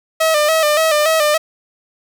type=tone with vibrato; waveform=sawtooth; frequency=620 Hz; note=D#5; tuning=6 cents flat; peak=-8 dBFS; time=0.2-1.38 s; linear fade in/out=10 ms; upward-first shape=square; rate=3.5 Hz; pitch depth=60 cents each way; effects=none